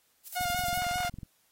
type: noise with tremolo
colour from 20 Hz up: violet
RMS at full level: -37 dBFS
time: 0.24-0.84 s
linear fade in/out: 50 ms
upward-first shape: square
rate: 12 Hz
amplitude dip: 70%
type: tone with vibrato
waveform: sawtooth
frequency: 715 Hz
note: F5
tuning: 41 cents sharp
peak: -25 dBFS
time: 0.35-1.1 s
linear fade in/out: 20 ms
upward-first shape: square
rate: 5.1 Hz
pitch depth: 21 cents each way
type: click train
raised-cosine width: 5 ms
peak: -29 dBFS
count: 19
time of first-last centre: 0.41-1.232 s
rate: 21.9 Hz
effects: white hiss -69 dBFS RMS until 1.51 s + AAC 48 kbps